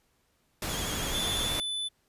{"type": "noise", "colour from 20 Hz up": "pink", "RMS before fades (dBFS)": -33, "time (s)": [0.62, 1.6], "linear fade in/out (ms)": 2}
{"type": "tone with vibrato", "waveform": "25% pulse", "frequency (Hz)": 3322, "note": "G#7", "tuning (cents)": 0, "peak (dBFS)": -33, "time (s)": [0.69, 1.49], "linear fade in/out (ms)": 5, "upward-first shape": "sine", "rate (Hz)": 12, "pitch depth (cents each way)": 65}
{"type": "tone", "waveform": "square", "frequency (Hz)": 3498, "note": "A7", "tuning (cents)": -11, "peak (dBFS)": -31, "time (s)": [1.13, 1.89], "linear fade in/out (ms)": 20}
{"effects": ["pink hiss -71 dBFS RMS until 2.08 s", "resampled to 32000 Hz"]}